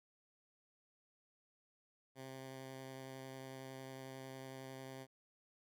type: tone with vibrato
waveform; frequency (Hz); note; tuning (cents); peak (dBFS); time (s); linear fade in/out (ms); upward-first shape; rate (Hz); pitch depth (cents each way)
10% pulse; 132.4; C3; +21; -40; 2.15-5.07; 50; sine; 11; 10
effects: none